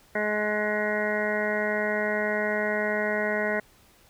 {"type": "harmonic tone", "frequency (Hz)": 210.9, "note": "G#3", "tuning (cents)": 27, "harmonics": [1, 2, 3, 4, 5, 7, 8, 9, 10], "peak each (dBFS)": [-33, -31, -29, -38, -39, -33, -40, -30, -38], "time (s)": [0.15, 3.6], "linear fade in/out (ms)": 5, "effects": ["pink hiss -58 dBFS RMS until 4.09 s"]}